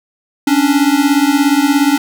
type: beating tone pair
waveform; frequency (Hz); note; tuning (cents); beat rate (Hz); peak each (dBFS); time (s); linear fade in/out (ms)
square; 275.9 / 292.9; C#4 / D4; -8 / -5; 17; -13; 0.47-1.98; 5
effects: none